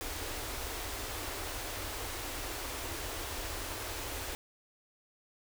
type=band-stop noise; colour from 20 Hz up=pink; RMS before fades=-39 dBFS; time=0.01-4.35 s; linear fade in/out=0 ms; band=110 to 270 Hz; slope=48 dB/octave; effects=none